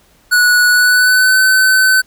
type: tone with pitch glide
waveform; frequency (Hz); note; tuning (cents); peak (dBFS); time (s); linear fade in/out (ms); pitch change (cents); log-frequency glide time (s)
square; 1469 to 1520.8; F#6 to F#6; -13 to +47; -8; 0.31-2.02; 20; +60; 0.69-1.39
effects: pink hiss -51 dBFS RMS until 2.06 s